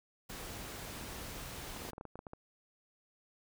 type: noise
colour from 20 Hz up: pink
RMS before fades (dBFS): -45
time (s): 0.29-1.91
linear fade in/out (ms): 10
type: clicks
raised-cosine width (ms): 1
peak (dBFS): -31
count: 12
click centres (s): 1.763 / 1.82 / 1.851 / 1.888 / 1.933 / 1.981 / 2.011 / 2.053 / 2.156 / 2.191 / 2.268 / 2.334
effects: none